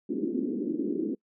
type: band-pass noise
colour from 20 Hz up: pink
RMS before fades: -30 dBFS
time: 0.09-1.15 s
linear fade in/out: 10 ms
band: 220 to 380 Hz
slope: 48 dB/octave
effects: noise-tail reverb RT60 0.1 s tail -25 dB re dry